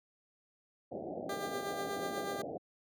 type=low-pass noise; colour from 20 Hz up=white; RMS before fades=-40 dBFS; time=0.91-2.58 s; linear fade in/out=10 ms; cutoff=750 Hz; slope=96 dB/octave
type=tone with tremolo; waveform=15% pulse; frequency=398.5 Hz; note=G4; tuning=28 cents sharp; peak=-30 dBFS; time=1.29-2.42 s; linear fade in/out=5 ms; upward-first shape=sine; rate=8.2 Hz; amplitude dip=40%
effects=high-pass 200 Hz 12 dB/octave